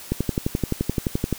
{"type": "click train", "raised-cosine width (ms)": 3, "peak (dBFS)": -8, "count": 15, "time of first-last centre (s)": [0.12, 1.327], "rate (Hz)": 11.6, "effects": ["white hiss -40 dBFS RMS until 1.38 s"]}